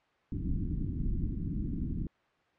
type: low-pass noise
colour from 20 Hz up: pink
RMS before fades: -33 dBFS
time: 0.32-2.07 s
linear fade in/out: 2 ms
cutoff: 310 Hz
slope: 48 dB/octave
effects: white hiss -68 dBFS RMS until 2.58 s + low-pass 2000 Hz 12 dB/octave